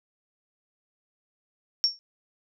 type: tone with exponential decay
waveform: sine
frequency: 5490 Hz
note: F8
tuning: 31 cents flat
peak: -15 dBFS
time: 1.84-1.99 s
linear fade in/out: 0 ms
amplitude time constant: 31 ms
effects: none